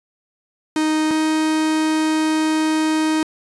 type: tone pair in turn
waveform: 45% pulse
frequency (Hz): 311.1 / 313.1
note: D#4 / D#4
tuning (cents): 0 / +11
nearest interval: unison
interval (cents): 11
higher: second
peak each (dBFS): -16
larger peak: neither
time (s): 0.76-1.11 / 1.11-3.23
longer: second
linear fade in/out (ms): 2
effects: resampled to 24000 Hz